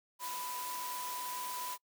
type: tone in noise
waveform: sine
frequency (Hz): 993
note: B5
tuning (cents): +9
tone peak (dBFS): -40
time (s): 0.19-1.78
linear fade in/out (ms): 50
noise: white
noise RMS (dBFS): -43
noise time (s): 0.19-1.78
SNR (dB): 0
effects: noise-tail reverb RT60 0.1 s tail -25 dB re dry + high-pass 300 Hz 12 dB/octave